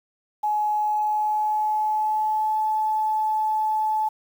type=tone with pitch glide; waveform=sine; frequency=845 to 864.8 Hz; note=G#5 to A5; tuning=+30 to -30 cents; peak=-20 dBFS; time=0.43-4.09 s; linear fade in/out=10 ms; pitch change=+40 cents; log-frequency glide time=0.71-2.58 s; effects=8-bit